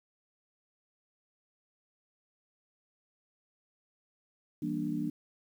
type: chord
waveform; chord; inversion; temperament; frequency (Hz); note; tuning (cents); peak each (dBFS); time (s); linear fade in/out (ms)
sine; E half-diminished seventh; none; just; 164.81 / 197.78 / 237.3 / 296.7; E3 / G3 / Bb3 / D4; 0 / +16 / +31 / +18; -38 / -39 / -36 / -34; 4.62-5.1; 5
effects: 10-bit